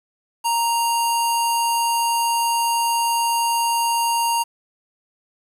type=tone with low-pass filter; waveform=square; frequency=932.3 Hz; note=A#5; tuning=in tune; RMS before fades=-20 dBFS; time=0.44-4.44 s; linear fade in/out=20 ms; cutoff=11000 Hz; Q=2.8; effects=8-bit